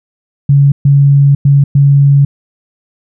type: tone bursts at uneven times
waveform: sine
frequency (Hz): 140.6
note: C#3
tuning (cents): +25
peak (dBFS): -3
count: 4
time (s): 0.49-0.72 / 0.85-1.35 / 1.45-1.64 / 1.75-2.25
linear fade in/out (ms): 5
effects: none